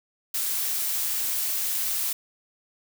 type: noise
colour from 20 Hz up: blue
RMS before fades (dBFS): -27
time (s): 0.34-2.13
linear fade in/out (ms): 5
effects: none